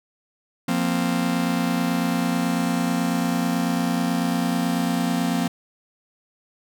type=chord; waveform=45% pulse; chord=F suspended fourth; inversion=none; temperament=just; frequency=174.61 / 232.8 / 261.9 Hz; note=F3 / Bb3 / C4; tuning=0 / -2 / +2 cents; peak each=-25 dBFS; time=0.68-5.48 s; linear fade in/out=5 ms; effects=none